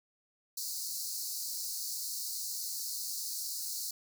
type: high-pass noise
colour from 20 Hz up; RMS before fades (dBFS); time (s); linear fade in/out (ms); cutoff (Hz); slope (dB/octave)
pink; -38; 0.57-3.91; 5; 4200; 96
effects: none